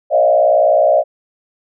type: tone with frequency modulation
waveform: sine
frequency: 622 Hz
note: D#5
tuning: 1 cent flat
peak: -8 dBFS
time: 0.1-1.04 s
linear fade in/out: 50 ms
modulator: 59.4 Hz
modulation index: 1.3
effects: none